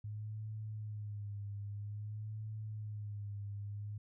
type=tone with vibrato; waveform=sine; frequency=104.8 Hz; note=G#2; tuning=16 cents sharp; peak=-40 dBFS; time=0.04-3.98 s; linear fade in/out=5 ms; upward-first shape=sine; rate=0.51 Hz; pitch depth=56 cents each way; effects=none